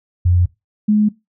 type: tone pair in turn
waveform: sine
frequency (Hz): 88.7 / 211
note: F2 / G#3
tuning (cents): +27 / +28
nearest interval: octave + minor third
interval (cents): 1501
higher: second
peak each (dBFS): -10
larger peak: neither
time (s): 0.25-0.46 / 0.88-1.09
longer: neither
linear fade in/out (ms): 10
effects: noise-tail reverb RT60 0.2 s tail -20 dB re dry